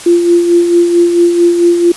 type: tone with tremolo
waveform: sine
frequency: 345.4 Hz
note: F4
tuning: 19 cents flat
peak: -3 dBFS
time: 0.06-1.92 s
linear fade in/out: 5 ms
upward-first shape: sine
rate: 4.5 Hz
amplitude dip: 50%
effects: white hiss -28 dBFS RMS until 1.96 s + resampled to 24000 Hz